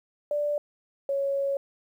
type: tone pair in turn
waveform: sine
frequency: 587.3 / 554.3 Hz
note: D5 / C#5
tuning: 0 / 0 cents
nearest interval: minor second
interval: 100 cents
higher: first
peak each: -24 dBFS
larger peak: neither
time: 0.31-0.58 / 1.09-1.57 s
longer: second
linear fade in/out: 2 ms
effects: 10-bit